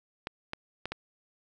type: clicks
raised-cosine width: 0.3 ms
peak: -18 dBFS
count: 4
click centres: 0.271 / 0.534 / 0.856 / 0.92 s
effects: none